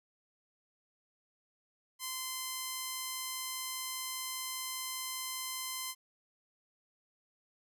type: tone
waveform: 5% pulse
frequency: 1035 Hz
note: C6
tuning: 19 cents flat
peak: -25 dBFS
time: 1.99-5.95 s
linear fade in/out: 50 ms
effects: none